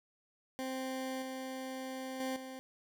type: tone with level steps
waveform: 20% pulse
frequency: 261.6 Hz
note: C4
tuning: in tune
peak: -32 / -35 / -30 / -39 dBFS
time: 0.59-2.59 s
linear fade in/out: 0 ms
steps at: 1.22 / 2.2 / 2.36 s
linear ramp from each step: 2 ms
effects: none